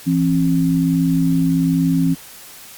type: tone pair together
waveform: sine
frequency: 167.5 / 268.7 Hz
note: E3 / C4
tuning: +28 / +46 cents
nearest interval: minor sixth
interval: 818 cents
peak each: -16 dBFS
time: 0.06-2.15 s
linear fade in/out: 20 ms
effects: white hiss -39 dBFS RMS until 2.77 s + Opus 48 kbps